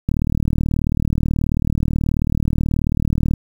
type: click train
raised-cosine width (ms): 5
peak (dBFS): -6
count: 126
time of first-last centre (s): 0.09-3.337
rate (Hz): 38.5
effects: 7-bit